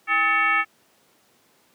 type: tone with frequency modulation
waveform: sine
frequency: 1760 Hz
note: A6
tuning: in tune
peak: -17 dBFS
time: 0.07-0.65 s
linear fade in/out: 50 ms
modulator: 477 Hz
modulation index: 1.5
effects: pink hiss -60 dBFS RMS until 1.74 s + high-pass 200 Hz 12 dB/octave